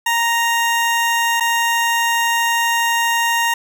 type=tone with dropouts; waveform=20% pulse; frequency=932.3 Hz; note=A#5; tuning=in tune; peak=-10 dBFS; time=0.06-3.54 s; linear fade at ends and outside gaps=5 ms; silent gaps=1.4-1.406 s; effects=none